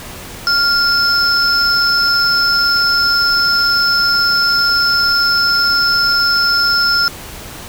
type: tone pair together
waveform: triangle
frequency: 1396.9 / 5253 Hz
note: F6 / E8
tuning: 0 / -7 cents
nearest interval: octave + major seventh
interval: 2293 cents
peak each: -12 dBFS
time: 0.47-7.08 s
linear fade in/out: 0 ms
effects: pink hiss -31 dBFS RMS until 7.68 s